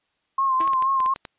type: tone with vibrato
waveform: sine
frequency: 1062 Hz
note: C6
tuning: 25 cents sharp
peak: -18 dBFS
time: 0.38-1.14 s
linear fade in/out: 5 ms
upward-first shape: sine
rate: 4.2 Hz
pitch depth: 44 cents each way
type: tone with exponential decay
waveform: sawtooth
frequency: 327.6 Hz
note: E4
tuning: 11 cents flat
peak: -26 dBFS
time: 0.6-0.78 s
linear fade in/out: 5 ms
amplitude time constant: 38 ms
type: clicks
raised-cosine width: 0.3 ms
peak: -19 dBFS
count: 8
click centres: 0.611 / 0.676 / 0.734 / 0.824 / 1.003 / 1.061 / 1.161 / 1.252 s
effects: white hiss -71 dBFS RMS until 1.38 s + resampled to 8000 Hz